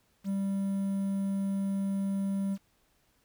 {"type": "tone with quantisation", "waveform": "triangle", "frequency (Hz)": 196, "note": "G3", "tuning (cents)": 0, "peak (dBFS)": -26, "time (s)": [0.24, 2.58], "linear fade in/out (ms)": 50, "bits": 9, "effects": ["pink hiss -70 dBFS RMS until 3.24 s"]}